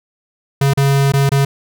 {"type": "tone with dropouts", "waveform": "square", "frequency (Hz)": 138.59, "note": "C#3", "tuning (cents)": 0, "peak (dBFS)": -11, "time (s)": [0.61, 1.45], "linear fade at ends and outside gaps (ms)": 5, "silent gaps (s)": [[0.736, 0.773], [1.121, 1.136], [1.293, 1.317]], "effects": []}